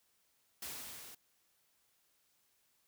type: noise with level ramp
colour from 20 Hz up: white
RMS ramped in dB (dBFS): -43 to -53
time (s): 0.62-1.15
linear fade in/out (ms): 5
effects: white hiss -75 dBFS RMS until 2.87 s